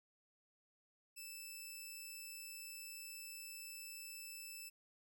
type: tone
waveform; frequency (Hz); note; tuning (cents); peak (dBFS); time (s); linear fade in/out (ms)
10% pulse; 2637; E7; 0; -40; 1.16-4.7; 20
effects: none